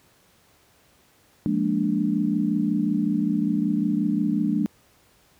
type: chord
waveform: sine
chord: Bb dominant seventh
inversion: second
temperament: equal with one note detuned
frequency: 173.51 / 207.7 / 233.1 / 293.7 Hz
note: F3 / Ab3 / Bb3 / D4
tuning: -11 / 0 / 0 / 0 cents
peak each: -28 / -24 / -27 / -25 dBFS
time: 1.46-4.66 s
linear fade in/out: 0 ms
effects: pink hiss -59 dBFS RMS until 5.39 s + high-pass 60 Hz 12 dB/octave